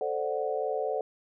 sine chord, D dominant seventh, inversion second, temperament equal, 440 / 523.3 / 587.3 / 740 Hz, A4 / C5 / D5 / F#5, 0 / 0 / 0 / 0 cents, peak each -32 / -33 / -34 / -34 dBFS, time 0.01-1.01 s, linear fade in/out 2 ms, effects none

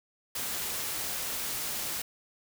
white noise, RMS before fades -34 dBFS, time 0.35-2.02 s, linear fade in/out 5 ms, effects none

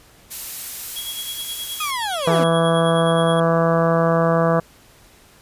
blue noise, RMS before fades -29 dBFS, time 0.3-1.92 s, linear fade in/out 20 ms
square tone with tremolo, 3322 Hz, G#7, in tune, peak -27 dBFS, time 0.96-3.4 s, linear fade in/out 5 ms, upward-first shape sine, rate 9.5 Hz, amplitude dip 65%
30% pulse linear sweep, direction down, 1271 to 220 Hz, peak -20 dBFS, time 1.8-2.44 s, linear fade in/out 5 ms
harmonic tone, 165.8 Hz, E3, 10 cents sharp, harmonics 1 / 2 / 3 / 4 / 5 / 6 / 7 / 8 / 9 / 10, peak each -19 / -27 / -20 / -20 / -31 / -28 / -24 / -32 / -32 / -34 dBFS, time 2.27-4.6 s, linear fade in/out 5 ms
effects pink hiss -50 dBFS RMS until 5.41 s + resampled to 32000 Hz

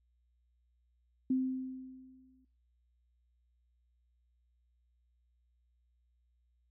sine tone with exponential decay, 259.7 Hz, C4, 13 cents flat, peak -26 dBFS, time 1.3-2.45 s, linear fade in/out 5 ms, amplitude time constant 250 ms, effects noise-tail reverb RT60 0.4 s tail -20 dB re dry + added 60 Hz sine -70 dBFS peak until 6.7 s

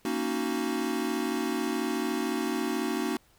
square chord, D# minor seventh, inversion second, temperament equal, 233.1 / 277.2 / 311.1 / 370 Hz, A#3 / C#4 / D#4 / F#4, 0 / 0 / 0 / 0 cents, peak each -34 dBFS, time 0.05-3.17 s, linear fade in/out 2 ms, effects pink hiss -63 dBFS RMS until 3.38 s

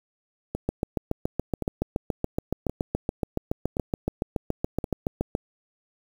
two click trains, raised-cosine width 2 ms, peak -15 / -11 dBFS, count 5 / 34, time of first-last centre 0.55-4.842 / 0.69-5.351 s, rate 0.932 / 7.08 Hz, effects 7-bit

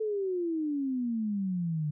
sine exponential sweep, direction down, 443.1 to 146.83 Hz, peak -28 dBFS, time 0-1.91 s, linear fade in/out 10 ms, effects none

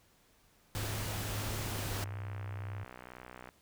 pink noise, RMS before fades -39 dBFS, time 0.75-2.04 s, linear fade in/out 0 ms
sine tone with pitch glide, 103.83 to 99.6 Hz, G#2 to G2, 0 to +28 cents, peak -38 dBFS, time 0.75-2.84 s, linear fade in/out 5 ms, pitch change -72 cents, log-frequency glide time 1.64-1.99 s
click train, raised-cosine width 0.5 ms, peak -32 dBFS, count 98, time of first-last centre 1.93-3.489 s, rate 62.2 Hz
effects pink hiss -67 dBFS RMS until 3.61 s

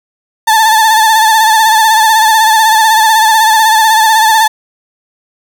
35% pulse tone with vibrato, 880 Hz, A5, in tune, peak -3 dBFS, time 0.47-4.48 s, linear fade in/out 10 ms, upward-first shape sine, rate 16 Hz, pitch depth 50 cents each way, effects none

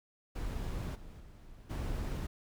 brown noise with level steps, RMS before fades -37 / -50 / -53 / -36 dBFS, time 0.35-2.27 s, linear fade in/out 10 ms, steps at 0.94 / 1.19 / 1.69 s, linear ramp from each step 20 ms, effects none

